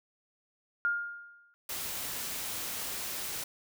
sine tone with exponential decay, 1412 Hz, F6, 19 cents sharp, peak -24 dBFS, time 0.85-1.54 s, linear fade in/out 0 ms, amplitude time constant 150 ms
white noise, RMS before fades -37 dBFS, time 1.69-3.44 s, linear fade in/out 5 ms
effects none

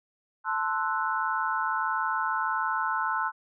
sine chord, F# half-diminished seventh, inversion first, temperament equal, 880 / 1046.5 / 1318.5 / 1480 Hz, A5 / C6 / E6 / F#6, 0 / 0 / 0 / 0 cents, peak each -31 dBFS, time 0.44-3.32 s, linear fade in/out 50 ms, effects none

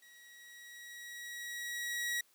sawtooth tone with level ramp, 1914 Hz, A#6, 45 cents sharp, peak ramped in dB -54 to -29 dBFS, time 0.02-2.21 s, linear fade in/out 5 ms, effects white hiss -69 dBFS RMS until 2.34 s + high-pass 200 Hz 12 dB/octave

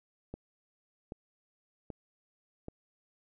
click train, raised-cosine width 2 ms, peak -27 dBFS, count 4, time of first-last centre 0.34-2.684 s, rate 1.28 Hz, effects none

